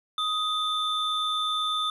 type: tone pair together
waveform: triangle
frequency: 1252 / 3546 Hz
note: D#6 / A7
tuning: +10 / +13 cents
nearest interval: octave + tritone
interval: 1803 cents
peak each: -26 dBFS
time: 0.18-1.9 s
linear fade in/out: 2 ms
effects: resampled to 32000 Hz